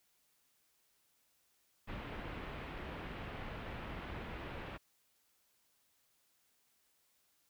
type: low-pass noise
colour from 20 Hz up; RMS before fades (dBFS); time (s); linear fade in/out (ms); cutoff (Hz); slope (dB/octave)
pink; -45; 1.87-4.78; 20; 2900; 24
type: clicks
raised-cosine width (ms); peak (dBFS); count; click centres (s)
3; -36; 2; 2.196 / 2.333
effects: white hiss -75 dBFS RMS until 7.49 s